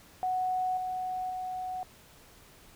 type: tone with level steps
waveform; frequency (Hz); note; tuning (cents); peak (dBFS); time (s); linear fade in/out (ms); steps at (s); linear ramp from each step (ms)
sine; 740; F#5; 0; -27 / -31 / -33; 0.23-1.83; 0; 0.77 / 1.3; 2
effects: pink hiss -56 dBFS RMS until 2.75 s